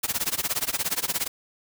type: noise with tremolo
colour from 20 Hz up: white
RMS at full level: -24 dBFS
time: 0.03-1.28 s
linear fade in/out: 10 ms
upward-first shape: sine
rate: 17 Hz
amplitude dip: 95%
effects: none